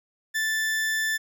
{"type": "tone", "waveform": "40% pulse", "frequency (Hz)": 1760, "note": "A6", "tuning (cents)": 0, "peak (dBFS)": -23, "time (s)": [0.34, 1.18], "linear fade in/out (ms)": 20, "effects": []}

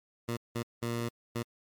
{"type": "tone bursts at uneven times", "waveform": "15% pulse", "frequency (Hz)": 117.7, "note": "A#2", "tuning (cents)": 17, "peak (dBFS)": -25, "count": 4, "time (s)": [[0.28, 0.37], [0.55, 0.63], [0.82, 1.09], [1.35, 1.43]], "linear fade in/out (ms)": 10, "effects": ["MP3 96 kbps"]}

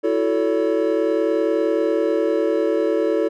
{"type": "chord", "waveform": "triangle", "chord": "F# minor seventh", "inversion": "third", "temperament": "equal with one note detuned", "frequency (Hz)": [329.6, 370, 440, 566.3], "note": ["E4", "F#4", "A4", "C#5"], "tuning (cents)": [0, 0, 0, 37], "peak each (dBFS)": [-20, -23, -19, -21], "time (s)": [0.03, 3.29], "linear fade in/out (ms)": 20, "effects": []}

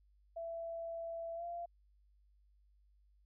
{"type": "tone with pitch glide", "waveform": "sine", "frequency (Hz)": [667, 688.5], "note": ["E5", "F5"], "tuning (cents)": [20, -25], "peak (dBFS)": -40, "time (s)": [0.36, 1.66], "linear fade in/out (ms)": 10, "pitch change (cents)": 55, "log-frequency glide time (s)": [1.35, 1.44], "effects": ["added 50 Hz sine -66 dBFS peak until 3.25 s"]}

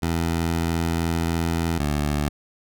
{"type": "tone pair in turn", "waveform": "15% pulse", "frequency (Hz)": [83.2, 73.77], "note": ["E2", "D2"], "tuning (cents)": [17, 8], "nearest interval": "major second", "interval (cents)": 209, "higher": "first", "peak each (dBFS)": -15, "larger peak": "neither", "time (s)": [[0.02, 1.79], [1.79, 2.29]], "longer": "first", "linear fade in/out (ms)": 10, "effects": []}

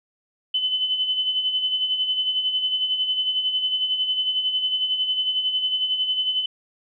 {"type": "tone with tremolo", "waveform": "sine", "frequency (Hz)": 3027, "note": "F#7", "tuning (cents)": 39, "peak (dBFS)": -18, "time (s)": [0.54, 6.46], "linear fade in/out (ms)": 5, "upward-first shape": "sine", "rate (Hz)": 11, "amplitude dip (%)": 55, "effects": []}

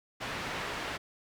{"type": "low-pass noise", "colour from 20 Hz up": "white", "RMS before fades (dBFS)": -37, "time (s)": [0.2, 0.98], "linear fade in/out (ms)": 20, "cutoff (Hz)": 2300, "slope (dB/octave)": 12, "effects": []}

